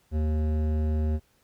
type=tone with hard clipping; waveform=triangle; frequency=77.1 Hz; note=D#2; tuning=15 cents flat; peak=-25 dBFS; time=0.11-1.2 s; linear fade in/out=50 ms; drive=17 dB; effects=pink hiss -66 dBFS RMS until 1.43 s